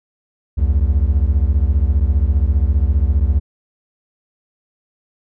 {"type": "beating tone pair", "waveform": "triangle", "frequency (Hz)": [65.41, 80.41], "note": ["C2", "E2"], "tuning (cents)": [0, -42], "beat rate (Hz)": 15, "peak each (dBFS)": [-12, -14], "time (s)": [0.57, 3.4], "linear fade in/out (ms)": 20, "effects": []}